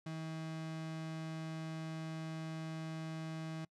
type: tone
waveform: 35% pulse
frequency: 160 Hz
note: D#3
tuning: 49 cents sharp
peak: -39 dBFS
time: 0.06-3.65 s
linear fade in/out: 5 ms
effects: noise-tail reverb RT60 0.1 s tail -25 dB re dry + low-pass 7000 Hz 12 dB/octave